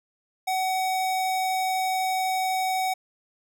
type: tone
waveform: square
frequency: 752 Hz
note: F#5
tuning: 28 cents sharp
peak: -24 dBFS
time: 0.47-2.94 s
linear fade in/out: 10 ms
effects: none